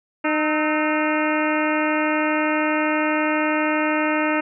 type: harmonic tone with a mistuned harmonic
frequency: 305.4 Hz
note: D#4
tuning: 32 cents flat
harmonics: 1 / 2 / 3 / 4 / 5 / 6 / 7 / 8 / 9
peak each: -22 / -25 / -27 / -28 / -29 / -30 / -30 / -31 / -32 dBFS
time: 0.24-4.41 s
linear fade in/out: 10 ms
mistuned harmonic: 4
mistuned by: +83 cents
effects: none